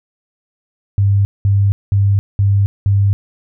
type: tone bursts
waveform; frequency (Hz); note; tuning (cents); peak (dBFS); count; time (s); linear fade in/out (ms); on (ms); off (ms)
sine; 99.7; G2; +30; -9; 5; 0.98-3.13; 0; 270; 200
effects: none